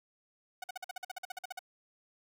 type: tone bursts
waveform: sawtooth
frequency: 740 Hz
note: F#5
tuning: in tune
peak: -34 dBFS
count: 15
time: 0.62-1.592 s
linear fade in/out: 5 ms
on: 20 ms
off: 48 ms
effects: none